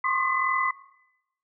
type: tone cluster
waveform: sine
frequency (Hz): 1057 / 1099 / 1217 / 2012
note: C6 / C#6 / D#6 / B6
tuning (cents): +17 / -15 / -39 / +32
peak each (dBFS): -26 / -30 / -31 / -27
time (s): 0.04-0.71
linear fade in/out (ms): 5
effects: noise-tail reverb RT60 0.9 s tail -19 dB re dry